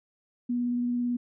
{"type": "tone with vibrato", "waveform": "sine", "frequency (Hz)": 243, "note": "B3", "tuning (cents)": -28, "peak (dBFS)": -25, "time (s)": [0.49, 1.17], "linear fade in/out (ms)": 10, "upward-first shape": "sine", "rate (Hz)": 18, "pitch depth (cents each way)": 12, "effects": []}